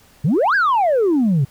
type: exponential two-way sweep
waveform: sine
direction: up then down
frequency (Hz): 126.9 to 1681 to 126.9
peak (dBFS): -11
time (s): 0.24-1.45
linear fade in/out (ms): 10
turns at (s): 0.55
effects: tanh soft clip ceiling -11 dBFS + pink hiss -51 dBFS RMS until 1.5 s